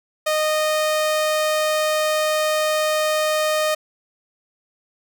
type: tone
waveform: sawtooth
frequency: 617 Hz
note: D#5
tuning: 15 cents flat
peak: -14 dBFS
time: 0.26-3.75 s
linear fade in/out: 10 ms
effects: none